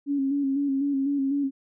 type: tone with vibrato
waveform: sine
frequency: 277.2 Hz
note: C#4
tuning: in tune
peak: -22 dBFS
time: 0.06-1.51 s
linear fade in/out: 50 ms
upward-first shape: square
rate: 4 Hz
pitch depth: 40 cents each way
effects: none